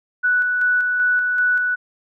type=tone with tremolo; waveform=sine; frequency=1480 Hz; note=F#6; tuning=in tune; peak=-14 dBFS; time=0.23-1.76 s; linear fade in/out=20 ms; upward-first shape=square; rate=2.6 Hz; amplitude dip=30%; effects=none